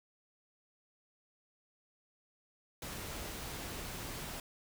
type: noise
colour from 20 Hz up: pink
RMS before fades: -43 dBFS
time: 2.82-4.4 s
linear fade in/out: 2 ms
effects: none